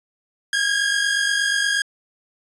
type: tone pair together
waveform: sawtooth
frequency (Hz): 1620.6 / 1669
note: G#6 / G#6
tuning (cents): -43 / +8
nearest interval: minor second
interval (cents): 51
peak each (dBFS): -16 / -20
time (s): 0.53-1.82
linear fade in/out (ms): 2
effects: resampled to 22050 Hz